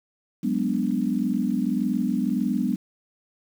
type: chord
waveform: sine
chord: G# half-diminished seventh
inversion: third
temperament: equal with one note detuned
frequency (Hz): 185 / 206.6 / 246.9 / 293.7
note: F#3 / G#3 / B3 / D4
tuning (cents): 0 / -9 / 0 / 0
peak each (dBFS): -29 / -26 / -25 / -29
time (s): 0.43-2.76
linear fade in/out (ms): 10
effects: 8-bit